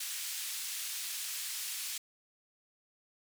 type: band-pass noise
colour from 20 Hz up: white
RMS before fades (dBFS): -39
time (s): 0-1.98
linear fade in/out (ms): 5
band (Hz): 2200 to 12000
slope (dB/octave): 12
effects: none